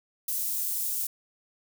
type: high-pass noise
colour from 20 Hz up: white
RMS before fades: -30 dBFS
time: 0.28-1.07 s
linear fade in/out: 5 ms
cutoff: 8900 Hz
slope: 12 dB/octave
effects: none